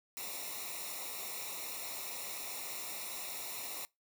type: noise with comb filter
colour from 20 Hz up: white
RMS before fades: -42 dBFS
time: 0.17-3.85 s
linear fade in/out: 0 ms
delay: 0.63 ms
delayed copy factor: -0.8
effects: noise-tail reverb RT60 0.2 s tail -23 dB re dry